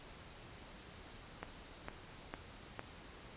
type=click train; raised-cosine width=0.5 ms; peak=-26 dBFS; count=4; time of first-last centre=1.43-2.794 s; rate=2.2 Hz; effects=pink hiss -54 dBFS RMS until 3.36 s + resampled to 8000 Hz